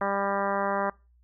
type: harmonic tone with a mistuned harmonic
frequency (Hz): 198.6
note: G3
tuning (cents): +23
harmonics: 1 / 2 / 3 / 4 / 5 / 6 / 7 / 8 / 9 / 10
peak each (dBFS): -35 / -35 / -30 / -32 / -32 / -32 / -38 / -37 / -43 / -43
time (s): 0.01-0.9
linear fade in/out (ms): 5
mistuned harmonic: 10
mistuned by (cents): -51
effects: noise-tail reverb RT60 0.3 s tail -25 dB re dry + added 60 Hz sine -58 dBFS peak until 1.23 s